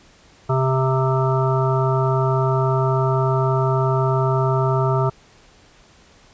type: harmonic tone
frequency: 131.7 Hz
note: C3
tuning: 12 cents sharp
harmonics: 1 / 3 / 5 / 7 / 9 / 10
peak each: -18 / -23 / -25 / -26 / -28 / -28 dBFS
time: 0.49-5.1 s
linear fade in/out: 10 ms
effects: pink hiss -51 dBFS RMS until 6.33 s + resampled to 16000 Hz